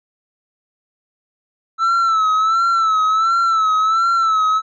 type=tone with vibrato; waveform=triangle; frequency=1318.5 Hz; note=E6; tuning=in tune; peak=-11 dBFS; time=1.78-4.62 s; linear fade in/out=50 ms; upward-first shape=sine; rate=1.4 Hz; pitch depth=64 cents each way; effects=resampled to 16000 Hz